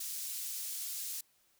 pink high-pass noise, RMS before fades -40 dBFS, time 0-1.21 s, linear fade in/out 5 ms, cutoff 6600 Hz, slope 12 dB/octave, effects white hiss -71 dBFS RMS until 1.59 s

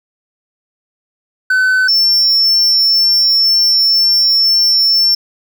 triangle tone pair in turn, 1515 / 5399 Hz, F#6 / E8, +40 / +41 cents, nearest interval octave + minor seventh, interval 2201 cents, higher second, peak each -7 dBFS, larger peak neither, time 1.5-1.88 / 1.88-5.15 s, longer second, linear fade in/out 5 ms, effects none

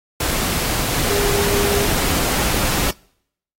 sine tone in noise, 405 Hz, G#4, 43 cents flat, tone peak -20 dBFS, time 1.09-1.85 s, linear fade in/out 5 ms, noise pink, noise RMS -20 dBFS, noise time 0.2-2.91 s, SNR -3 dB, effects noise-tail reverb RT60 0.7 s tail -26 dB re dry + AAC 48 kbps

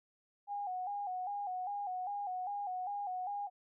sine tone with vibrato, 773 Hz, G5, 24 cents flat, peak -36 dBFS, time 0.47-3.5 s, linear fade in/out 50 ms, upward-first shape square, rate 2.5 Hz, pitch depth 88 cents each way, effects none

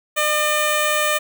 5% pulse tone with notch filter, 603 Hz, D5, 46 cents sharp, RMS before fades -19 dBFS, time 0.16-1.19 s, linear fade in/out 20 ms, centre 5000 Hz, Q 0.57, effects none

